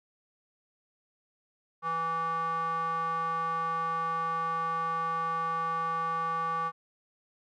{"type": "tone with band-pass filter", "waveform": "square", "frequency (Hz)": 164.81, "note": "E3", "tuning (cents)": 0, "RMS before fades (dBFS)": -31, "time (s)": [1.82, 6.72], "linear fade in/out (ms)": 50, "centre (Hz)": 1100, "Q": 8.2, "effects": []}